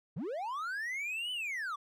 triangle linear two-way sweep, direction up then down, 119.1 to 3038 to 1114 Hz, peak -33 dBFS, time 0.16-1.76 s, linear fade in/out 10 ms, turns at 1.32 s, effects none

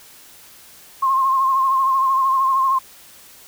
sine tone with vibrato, 1066 Hz, C6, 32 cents sharp, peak -14 dBFS, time 1.02-2.79 s, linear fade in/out 10 ms, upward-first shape sine, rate 13 Hz, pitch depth 40 cents each way, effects white hiss -45 dBFS RMS until 3.47 s

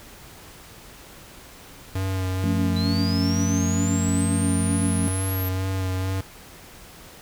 square tone with vibrato, 94.2 Hz, F#2, 32 cents sharp, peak -24 dBFS, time 1.95-6.21 s, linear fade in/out 5 ms, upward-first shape sine, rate 2.2 Hz, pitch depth 22 cents each way
sine chord, F augmented, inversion none, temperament equal, 174.61 / 220 / 277.2 Hz, F3 / A3 / C#4, 0 / 0 / 0 cents, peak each -26 dBFS, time 2.44-5.08 s, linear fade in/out 0 ms
sine linear sweep, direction up, 3951 to 11840 Hz, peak -30 dBFS, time 2.76-5.49 s, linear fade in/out 5 ms
effects pink hiss -45 dBFS RMS until 7.21 s

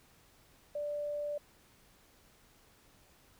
sine tone, 587.3 Hz, D5, in tune, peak -34 dBFS, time 0.75-1.38 s, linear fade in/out 5 ms, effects pink hiss -64 dBFS RMS until 3.39 s

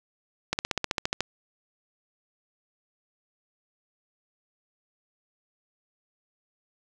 slowing click train, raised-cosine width 0.2 ms, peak -8 dBFS, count 11, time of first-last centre 0.53-1.206 s, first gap 59 ms, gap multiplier 1.03, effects none

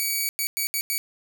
5% pulse tone bursts at uneven times, 2269 Hz, C#7, 40 cents sharp, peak -14 dBFS, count 5, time 0-0.29 / 0.39-0.47 / 0.57-0.67 / 0.74-0.81 / 0.9-0.98 s, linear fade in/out 0 ms, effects none

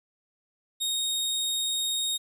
sawtooth tone, 3729 Hz, A#7, in tune, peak -23 dBFS, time 0.8-2.18 s, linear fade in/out 20 ms, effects resampled to 32000 Hz + 10-bit

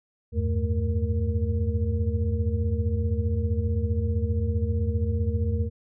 sine tone cluster, 80.4 / 95.7 / 108.2 / 220.1 / 467.2 Hz, E2 / G2 / A2 / A3 / A#4, -43 / -41 / -29 / +1 / +4 cents, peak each -25 / -27 / -34 / -33 / -34 dBFS, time 0.32-5.7 s, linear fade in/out 50 ms, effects none

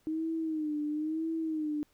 sine tone with vibrato, 311.1 Hz, D#4, in tune, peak -30 dBFS, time 0.07-1.83 s, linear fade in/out 0 ms, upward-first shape sine, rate 1 Hz, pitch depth 78 cents each way, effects pink hiss -70 dBFS RMS until 1.93 s

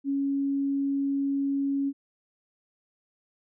sine tone, 277.4 Hz, C#4, 1 cent sharp, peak -24 dBFS, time 0.04-1.93 s, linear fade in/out 50 ms, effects none

